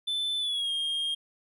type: tone with pitch glide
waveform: triangle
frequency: 3520 to 3228 Hz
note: A7 to G#7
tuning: 0 to -50 cents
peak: -26 dBFS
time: 0.07-1.15 s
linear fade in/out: 10 ms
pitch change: -150 cents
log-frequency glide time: 0.38-0.71 s
effects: none